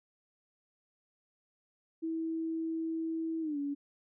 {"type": "tone with pitch glide", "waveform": "sine", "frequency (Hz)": [324.9, 284.5], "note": ["E4", "C#4"], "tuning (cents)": [-25, 45], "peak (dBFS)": -32, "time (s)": [2.02, 3.75], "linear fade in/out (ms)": 20, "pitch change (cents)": -230, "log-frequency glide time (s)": [3.41, 3.58], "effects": []}